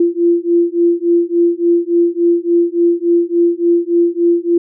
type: beating tone pair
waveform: sine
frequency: 341.5 / 345 Hz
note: F4 / F4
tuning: -39 / -21 cents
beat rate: 3.5 Hz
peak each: -13 / -13 dBFS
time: 0-4.58 s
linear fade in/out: 5 ms
effects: none